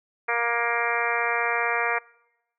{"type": "harmonic tone", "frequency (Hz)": 235.3, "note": "A#3", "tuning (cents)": 16, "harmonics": [2, 3, 4, 5, 6, 7, 8, 9, 10], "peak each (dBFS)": [-31, -31, -31, -31, -31, -31, -31, -31, -31], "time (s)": [0.28, 1.99], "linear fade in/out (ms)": 10, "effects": ["noise-tail reverb RT60 0.9 s tail -24 dB re dry"]}